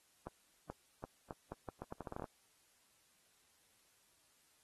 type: accelerating click train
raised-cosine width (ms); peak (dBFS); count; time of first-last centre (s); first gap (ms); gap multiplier
1; -30; 15; 0.27-2.242; 430; 0.79
effects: white hiss -72 dBFS RMS until 4.63 s + AAC 32 kbps